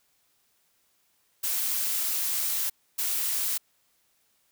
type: noise bursts at uneven times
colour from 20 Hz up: blue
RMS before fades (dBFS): -28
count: 2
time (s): 1.43-2.7 / 2.98-3.58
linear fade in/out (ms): 10
effects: white hiss -69 dBFS RMS until 4.51 s